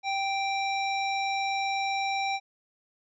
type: harmonic tone with a mistuned harmonic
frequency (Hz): 784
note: G5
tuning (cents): 0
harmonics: 1 / 3 / 5 / 7 / 9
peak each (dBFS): -28 / -32 / -37 / -41 / -53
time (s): 0.03-2.4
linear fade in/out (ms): 50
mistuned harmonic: 7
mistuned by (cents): +29
effects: none